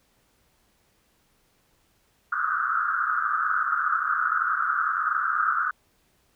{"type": "band-pass noise", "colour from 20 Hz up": "white", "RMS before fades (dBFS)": -25, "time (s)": [2.32, 5.71], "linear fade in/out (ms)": 5, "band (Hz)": [1200, 1500], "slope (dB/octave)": 96, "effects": ["pink hiss -66 dBFS RMS until 6.35 s"]}